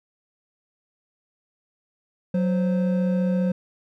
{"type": "tone pair together", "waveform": "triangle", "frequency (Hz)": [185, 520.2], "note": ["F#3", "C5"], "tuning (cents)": [0, -10], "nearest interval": "octave + tritone", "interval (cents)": 1790, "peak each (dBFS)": [-18, -26], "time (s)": [2.34, 3.52], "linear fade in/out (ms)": 5, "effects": []}